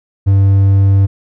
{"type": "tone", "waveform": "triangle", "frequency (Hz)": 98, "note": "G2", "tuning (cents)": 0, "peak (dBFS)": -4, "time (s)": [0.26, 1.07], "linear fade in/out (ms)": 20, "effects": []}